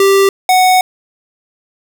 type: tone pair in turn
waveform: square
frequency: 392.2 / 740.4 Hz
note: G4 / F#5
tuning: +1 / +1 cents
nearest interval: major seventh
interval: 1100 cents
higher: second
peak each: -7 dBFS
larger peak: neither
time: 0-0.29 / 0.49-0.81 s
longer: second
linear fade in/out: 2 ms
effects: none